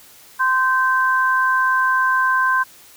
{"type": "tone pair together", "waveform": "sine", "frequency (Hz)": [1038, 1555.2], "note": ["C6", "G6"], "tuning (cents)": [-14, -14], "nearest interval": "perfect fifth", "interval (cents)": 700, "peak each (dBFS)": -17, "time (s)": [0.39, 2.64], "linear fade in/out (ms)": 20, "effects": ["white hiss -46 dBFS RMS until 2.96 s"]}